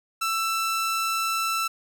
sawtooth tone, 1330 Hz, E6, 15 cents sharp, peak -20 dBFS, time 0.21-1.68 s, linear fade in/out 10 ms, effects none

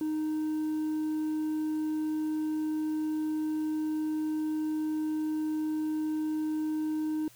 sine tone with hard clipping, 309.8 Hz, D#4, 7 cents flat, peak -29 dBFS, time 0.01-7.28 s, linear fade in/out 2 ms, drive 2 dB, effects added 120 Hz sine -63 dBFS peak until 7.35 s + white hiss -57 dBFS RMS until 7.35 s

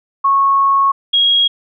sine tone pair in turn, 1100 / 3289 Hz, C#6 / G#7, -14 / -18 cents, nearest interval octave + perfect fifth, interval 1896 cents, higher second, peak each -9 dBFS, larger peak neither, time 0.24-0.92 / 1.13-1.48 s, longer first, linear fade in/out 10 ms, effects none

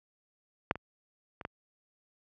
clicks, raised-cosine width 0.5 ms, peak -10 / -24 / -26 / -20 dBFS, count 4, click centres 0.711 / 0.756 / 1.412 / 1.451 s, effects high-pass 60 Hz 12 dB/octave

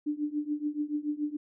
sine tone with tremolo, 297 Hz, D4, 20 cents sharp, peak -25 dBFS, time 0.06-1.37 s, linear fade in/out 10 ms, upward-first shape triangle, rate 7 Hz, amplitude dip 95%, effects none

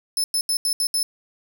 20% pulse tone bursts at uneven times, 5250 Hz, E8, 8 cents flat, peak -14 dBFS, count 6, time 0.17-0.24 / 0.34-0.41 / 0.49-0.57 / 0.65-0.73 / 0.8-0.87 / 0.94-1.03 s, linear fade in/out 2 ms, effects none

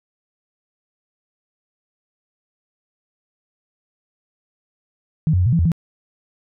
sine tone with pitch steps, 157.5 / 91.2 / 90.2 / 121 / 167.2 / 84 / 165.6 Hz, D#3 / F#2 / F#2 / B2 / E3 / E2 / E3, +21 / -24 / -44 / -35 / +25 / +33 / +8 cents, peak -13 dBFS, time 5.27-5.718 s, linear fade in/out 0 ms, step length 64 ms, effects none

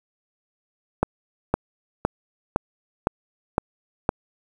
click train, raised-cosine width 1 ms, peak -4 dBFS, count 7, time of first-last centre 1.03-4.091 s, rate 1.96 Hz, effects 7-bit

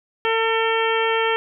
harmonic tone, 450.6 Hz, A4, 41 cents sharp, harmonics 1 / 2 / 3 / 4 / 5 / 6 / 7, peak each -21 / -24 / -26 / -27 / -28 / -29 / -29 dBFS, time 0.25-1.36 s, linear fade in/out 0 ms, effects none

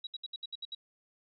sine tone bursts, 3874 Hz, B7, 34 cents flat, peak -37 dBFS, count 8, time 0.04-0.749 s, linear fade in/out 5 ms, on 30 ms, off 67 ms, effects none

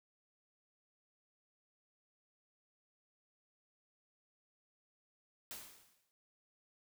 white noise with exponential decay, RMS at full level -45 dBFS, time 5.51-6.11 s, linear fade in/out 0 ms, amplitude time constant 130 ms, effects none

